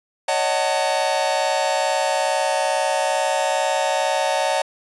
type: chord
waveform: 45% pulse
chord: D# half-diminished seventh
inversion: third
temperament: just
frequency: 560 / 622.3 / 746.7 / 896 Hz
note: C#5 / D#5 / F#5 / A5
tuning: +18 / 0 / +16 / +31 cents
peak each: -24 dBFS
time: 0.28-4.62 s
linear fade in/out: 5 ms
effects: resampled to 24000 Hz